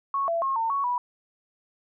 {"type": "tone with pitch steps", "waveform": "sine", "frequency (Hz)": [1104, 672, 1079, 906, 1113, 979], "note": ["C#6", "E5", "C#6", "A#5", "C#6", "B5"], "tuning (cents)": [-7, 33, -47, -50, 7, -15], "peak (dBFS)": -23, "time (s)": [0.14, 0.98], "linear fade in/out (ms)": 2, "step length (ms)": 140, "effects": []}